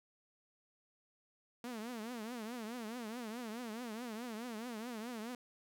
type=tone with vibrato; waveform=sawtooth; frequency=230.8 Hz; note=A#3; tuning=17 cents flat; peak=-38 dBFS; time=1.64-5.35 s; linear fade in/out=2 ms; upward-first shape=triangle; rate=4.7 Hz; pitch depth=180 cents each way; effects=none